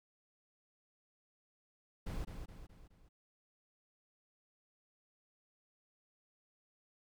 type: noise with echo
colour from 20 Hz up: brown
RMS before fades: -40 dBFS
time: 2.06-2.25 s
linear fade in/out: 10 ms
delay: 210 ms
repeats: 4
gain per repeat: -6 dB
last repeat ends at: 3.09 s
effects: none